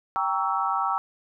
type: chord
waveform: sine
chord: G diminished seventh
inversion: none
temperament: equal with one note detuned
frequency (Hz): 784 / 932.3 / 1128.1 / 1318.5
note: G5 / Bb5 / Db6 / Fb6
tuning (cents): 0 / 0 / +30 / 0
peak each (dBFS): -28 / -29 / -29 / -27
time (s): 0.16-0.98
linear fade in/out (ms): 0
effects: none